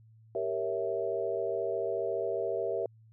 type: chord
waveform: sine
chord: G diminished seventh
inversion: none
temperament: equal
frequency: 392 / 466.2 / 554.4 / 659.3 Hz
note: G4 / Bb4 / Db5 / Fb5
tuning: 0 / 0 / 0 / 0 cents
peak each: -35 / -34 / -37 / -34 dBFS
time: 0.35-2.86 s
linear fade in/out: 2 ms
effects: added 111 Hz sine -55 dBFS peak until 3.12 s